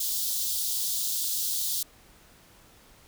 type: high-pass noise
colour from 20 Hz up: white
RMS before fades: -29 dBFS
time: 0-1.83 s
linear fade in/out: 5 ms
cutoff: 3400 Hz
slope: 48 dB/octave
effects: pink hiss -56 dBFS RMS until 3.07 s